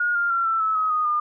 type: tone with pitch steps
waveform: sine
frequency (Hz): 1435 / 1400.6 / 1367 / 1334.3 / 1302.3 / 1271.1 / 1240.6 / 1210.9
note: F6 / F6 / F6 / E6 / E6 / D#6 / D#6 / D#6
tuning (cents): +47 / +5 / -37 / +21 / -21 / +37 / -5 / -47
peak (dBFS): -19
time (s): 0-1.2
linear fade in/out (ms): 5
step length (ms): 150
effects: none